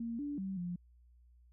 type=tone with pitch steps; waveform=sine; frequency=231.7 / 289.2 / 192 / 176.2 Hz; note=A#3 / D4 / G3 / F3; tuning=-10 / -27 / -36 / +16 cents; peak=-36 dBFS; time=0-0.76 s; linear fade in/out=5 ms; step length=190 ms; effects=added 60 Hz sine -60 dBFS peak until 1.52 s